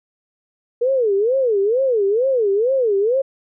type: tone with vibrato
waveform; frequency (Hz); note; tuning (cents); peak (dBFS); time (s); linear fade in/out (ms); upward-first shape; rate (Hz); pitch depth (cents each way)
sine; 459.9; A#4; -23; -14; 0.81-3.22; 10; sine; 2.2; 280
effects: none